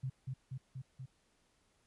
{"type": "tone with echo", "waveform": "sine", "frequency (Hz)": 130.81, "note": "C3", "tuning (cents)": 0, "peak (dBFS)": -35, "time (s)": [0.03, 0.1], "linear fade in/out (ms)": 10, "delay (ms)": 240, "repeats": 4, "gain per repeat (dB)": -2, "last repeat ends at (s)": 1.06, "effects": ["pink hiss -74 dBFS RMS until 1.86 s", "resampled to 24000 Hz"]}